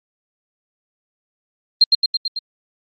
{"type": "tone with echo", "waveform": "sine", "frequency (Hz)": 4186, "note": "C8", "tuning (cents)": 0, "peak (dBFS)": -6, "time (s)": [1.81, 1.84], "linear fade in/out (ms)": 5, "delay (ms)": 110, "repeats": 5, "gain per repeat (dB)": -3, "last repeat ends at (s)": 2.39, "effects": ["Opus 32 kbps"]}